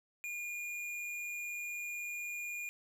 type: tone with hard clipping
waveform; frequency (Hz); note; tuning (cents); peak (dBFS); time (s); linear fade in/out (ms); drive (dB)
sine; 2426; D#7; -44; -40; 0.24-2.69; 0; 11
effects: none